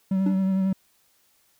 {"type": "tone with vibrato", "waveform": "triangle", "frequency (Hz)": 190.8, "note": "G3", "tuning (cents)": -47, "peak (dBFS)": -18, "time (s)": [0.11, 0.73], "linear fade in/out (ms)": 5, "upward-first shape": "triangle", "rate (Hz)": 11, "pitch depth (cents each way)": 27}
{"type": "tone with exponential decay", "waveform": "triangle", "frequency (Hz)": 293.7, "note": "D4", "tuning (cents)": 0, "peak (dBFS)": -19, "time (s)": [0.26, 0.44], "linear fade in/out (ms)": 5, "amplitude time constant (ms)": 38}
{"effects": ["white hiss -64 dBFS RMS until 1.59 s"]}